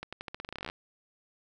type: accelerating click train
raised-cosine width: 0.3 ms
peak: -22 dBFS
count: 18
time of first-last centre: 0.03-0.699 s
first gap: 96 ms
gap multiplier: 0.87
effects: none